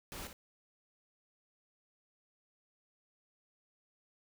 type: noise with echo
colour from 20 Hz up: pink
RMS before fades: -45 dBFS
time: 0.12-0.27 s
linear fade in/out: 0 ms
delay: 59 ms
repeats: 1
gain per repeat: -7 dB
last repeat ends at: 0.329 s
effects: none